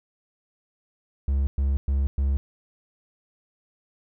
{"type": "tone bursts", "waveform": "triangle", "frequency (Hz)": 68.7, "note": "C#2", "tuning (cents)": -15, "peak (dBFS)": -18, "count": 4, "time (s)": [1.28, 2.37], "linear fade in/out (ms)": 0, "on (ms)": 190, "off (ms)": 110, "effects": []}